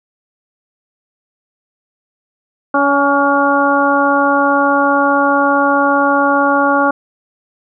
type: harmonic tone with a mistuned harmonic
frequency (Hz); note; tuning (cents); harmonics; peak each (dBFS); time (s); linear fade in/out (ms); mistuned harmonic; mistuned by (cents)
282.2; C#4; +31; 1 / 2 / 3 / 4 / 5; -16 / -16 / -16 / -16 / -16; 2.74-6.91; 5; 3; -18
effects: none